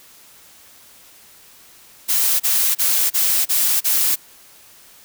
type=noise bursts; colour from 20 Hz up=blue; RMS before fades=-17 dBFS; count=6; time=2.08-4.16 s; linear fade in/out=20 ms; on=320 ms; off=32 ms; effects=white hiss -47 dBFS RMS until 5.04 s